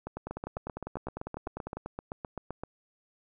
two click trains, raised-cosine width 1 ms, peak -23 / -22 dBFS, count 18 / 19, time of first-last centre 0.07-1.77 / 0.31-2.636 s, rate 10 / 7.74 Hz, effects none

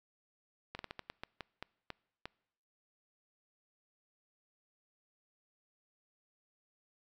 slowing click train, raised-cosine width 0.3 ms, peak -25 dBFS, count 11, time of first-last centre 0.75-2.256 s, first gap 41 ms, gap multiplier 1.27, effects noise-tail reverb RT60 0.8 s tail -25 dB re dry

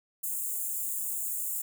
white high-pass noise, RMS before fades -33 dBFS, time 0.23-1.62 s, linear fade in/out 10 ms, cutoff 6900 Hz, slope 96 dB/octave, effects none

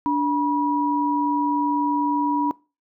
sine tone pair together, 291.5 / 968 Hz, D4 / B5, -13 / -35 cents, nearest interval octave + major sixth, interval 2078 cents, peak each -21 dBFS, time 0.06-2.51 s, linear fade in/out 0 ms, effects noise-tail reverb RT60 0.3 s tail -22 dB re dry

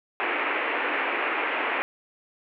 white band-pass noise, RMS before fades -27 dBFS, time 0.2-1.82 s, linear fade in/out 0 ms, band 280 to 2600 Hz, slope 48 dB/octave, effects none

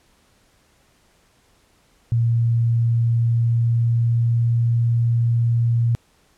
sine tone with pitch glide, 116.54 to 117.28 Hz, A#2 to A#2, 0 to +11 cents, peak -15 dBFS, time 2.12-5.95 s, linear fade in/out 0 ms, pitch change +11 cents, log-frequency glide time 3.13-4.6 s, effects pink hiss -59 dBFS RMS until 6.37 s + low-pass 11000 Hz 12 dB/octave

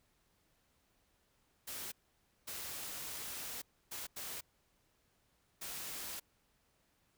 white noise bursts at uneven times, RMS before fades -44 dBFS, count 5, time 1.67-1.92 / 2.47-3.62 / 3.91-4.07 / 4.16-4.41 / 5.61-6.2 s, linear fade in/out 10 ms, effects pink hiss -75 dBFS RMS until 7.17 s

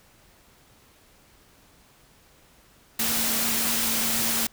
sine tone in noise, 227.2 Hz, A#3, 44 cents flat, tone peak -34 dBFS, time 2.99-4.47 s, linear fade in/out 5 ms, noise white, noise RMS -25 dBFS, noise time 2.99-4.47 s, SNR -12 dB, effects pink hiss -57 dBFS RMS until 4.52 s

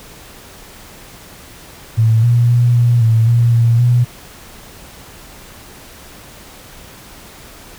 sine tone with pitch steps, 112.1 / 119.4 / 120.7 / 119.7 / 112.9 / 118.1 / 116.6 / 121.8 Hz, A2 / A#2 / B2 / A#2 / A2 / A#2 / A#2 / B2, +33 / +42 / -39 / +46 / +45 / +23 / +1 / -24 cents, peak -8 dBFS, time 1.97-4.05 s, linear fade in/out 20 ms, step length 260 ms, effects pink hiss -38 dBFS RMS until 7.78 s

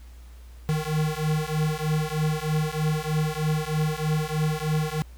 square beating tone pair, 153.1 / 156.3 Hz, D#3 / D#3, -28 / +8 cents, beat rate 3.2 Hz, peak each -27 dBFS, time 0.69-5.02 s, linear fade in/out 0 ms, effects added 60 Hz sine -42 dBFS peak until 5.17 s + pink hiss -57 dBFS RMS until 5.17 s

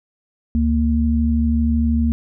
sine tone pair together, 72.85 / 231.3 Hz, D2 / A#3, -13 / -13 cents, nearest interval octave + minor sixth, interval 2000 cents, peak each -17 dBFS, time 0.55-2.12 s, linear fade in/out 0 ms, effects none

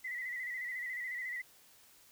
sine tone with vibrato, 1983 Hz, B6, 7 cents sharp, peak -37 dBFS, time 0.04-1.42 s, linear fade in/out 10 ms, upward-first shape square, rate 14 Hz, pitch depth 45 cents each way, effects white hiss -62 dBFS RMS until 2.11 s

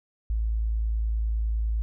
sine tone, 54.9 Hz, A1, 3 cents flat, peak -23 dBFS, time 0.3-1.82 s, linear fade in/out 0 ms, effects none

